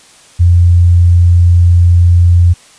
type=tone; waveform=sine; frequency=87.1 Hz; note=F2; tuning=4 cents flat; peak=-3 dBFS; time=0.39-2.54 s; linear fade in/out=20 ms; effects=white hiss -41 dBFS RMS until 2.78 s + resampled to 22050 Hz

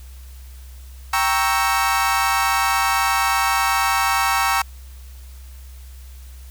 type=chord; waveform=30% pulse; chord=G diminished seventh; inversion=none; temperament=equal; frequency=784 / 932.3 / 1108.7 / 1318.5 Hz; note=G5 / Bb5 / Db6 / Fb6; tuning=0 / 0 / 0 / 0 cents; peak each=-20 dBFS; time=1.13-4.62 s; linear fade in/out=5 ms; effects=added 64 Hz sine -36 dBFS peak until 6.5 s + white hiss -50 dBFS RMS until 6.5 s

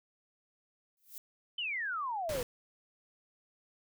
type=noise with exponential growth; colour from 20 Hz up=violet; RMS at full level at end=-42 dBFS; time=0.97-1.18 s; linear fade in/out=1 ms; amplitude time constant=45 ms
type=exponential sweep; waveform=sine; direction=down; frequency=3100 to 466.4 Hz; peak=-33 dBFS; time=1.58-2.43 s; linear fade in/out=5 ms
type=noise; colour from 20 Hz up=pink; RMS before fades=-40 dBFS; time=2.29-2.43 s; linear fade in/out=2 ms
effects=none

